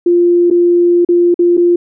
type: tone with dropouts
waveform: sine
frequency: 348.5 Hz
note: F4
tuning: 4 cents flat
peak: -6 dBFS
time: 0.06-1.76 s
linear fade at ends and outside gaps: 5 ms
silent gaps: 0.502-0.51 / 1.049-1.088 / 1.343-1.391 / 1.57-1.576 s
effects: none